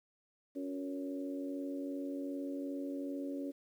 harmonic tone with a mistuned harmonic, 93.2 Hz, F#2, 13 cents sharp, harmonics 3 / 4 / 5 / 6, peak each -38 / -47 / -49 / -46 dBFS, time 0.55-3.52 s, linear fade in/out 20 ms, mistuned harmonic 4, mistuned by -50 cents, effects 11-bit

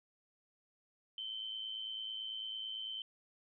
sine tone with amplitude modulation, 3087 Hz, G7, 27 cents flat, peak -37 dBFS, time 1.18-3.02 s, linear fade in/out 2 ms, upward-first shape sine, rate 109 Hz, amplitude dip 60%, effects none

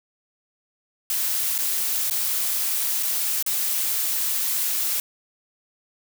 blue noise with dropouts, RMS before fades -24 dBFS, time 1.1-5 s, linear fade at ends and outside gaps 1 ms, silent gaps 1.58-1.587 / 2.099-2.109 / 3.027-3.031 / 3.426-3.463 s, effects none

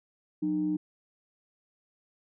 sine tone pair together, 181.53 / 305.3 Hz, F#3 / D#4, -33 / -33 cents, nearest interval major sixth, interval 900 cents, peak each -33 / -26 dBFS, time 0.42-0.77 s, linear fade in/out 10 ms, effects tanh soft clip ceiling -19 dBFS

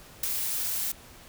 blue noise with ADSR envelope, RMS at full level -25 dBFS, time 0.23-0.92 s, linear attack 5 ms, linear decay 11 ms, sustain -5 dB, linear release 6 ms, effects pink hiss -50 dBFS RMS until 1.28 s

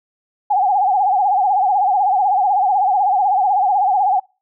sine tone with vibrato, 784 Hz, G5, in tune, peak -12 dBFS, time 0.5-4.2 s, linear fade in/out 10 ms, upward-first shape sine, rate 16 Hz, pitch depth 120 cents each way, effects noise-tail reverb RT60 0.3 s tail -26 dB re dry

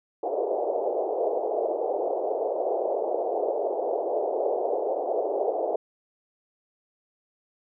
pink band-pass noise, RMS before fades -27 dBFS, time 0.23-5.76 s, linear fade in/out 5 ms, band 390 to 740 Hz, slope 48 dB/octave, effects none

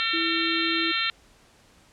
harmonic tone, 452.6 Hz, A4, 49 cents sharp, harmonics 3 / 4 / 5 / 6 / 7 / 8 / 9, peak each -31 / -31 / -31 / -31 / -31 / -31 / -31 dBFS, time 0-1.1 s, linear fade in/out 0 ms
sine tone, 329.6 Hz, E4, in tune, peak -28 dBFS, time 0.13-0.92 s, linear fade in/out 10 ms
effects pink hiss -57 dBFS RMS until 1.92 s + low-pass 9000 Hz 12 dB/octave

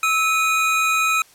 square tone pair together, 1303 / 2473 Hz, E6 / D#7, -20 / -11 cents, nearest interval major seventh, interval 1109 cents, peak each -20 dBFS, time 0.03-1.22 s, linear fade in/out 2 ms, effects white hiss -51 dBFS RMS until 1.34 s + low-pass 12000 Hz 12 dB/octave

